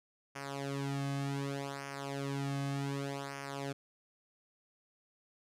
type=tone with flanger; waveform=sawtooth; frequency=139.1 Hz; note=C#3; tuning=6 cents sharp; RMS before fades=-38 dBFS; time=0.35-3.73 s; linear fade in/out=10 ms; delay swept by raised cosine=0.25 to 2.15 ms; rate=0.66 Hz; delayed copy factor=-0.85; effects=low-pass 10000 Hz 12 dB/octave